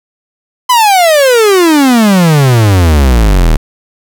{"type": "exponential sweep", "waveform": "45% pulse", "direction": "down", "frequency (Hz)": [1026, 36.71], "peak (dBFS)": -4, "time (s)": [0.69, 3.57], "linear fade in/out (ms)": 10, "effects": []}